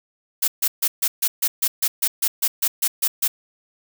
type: noise bursts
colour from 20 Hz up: blue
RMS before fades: -19 dBFS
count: 15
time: 0.42-3.28 s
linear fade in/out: 10 ms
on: 60 ms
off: 140 ms
effects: none